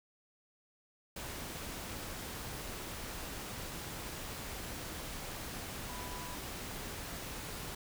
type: tone in noise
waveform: sine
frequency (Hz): 987.8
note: B5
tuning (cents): 0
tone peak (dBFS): -48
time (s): 5.89-6.35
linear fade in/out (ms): 5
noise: pink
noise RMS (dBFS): -43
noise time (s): 1.16-7.75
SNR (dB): -8
effects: none